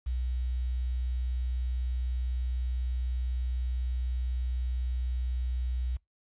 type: tone with quantisation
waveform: sine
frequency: 62 Hz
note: B1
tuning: 7 cents sharp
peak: -28 dBFS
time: 0.06-5.97 s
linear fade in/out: 10 ms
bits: 9
effects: noise-tail reverb RT60 0.2 s tail -26 dB re dry + resampled to 8000 Hz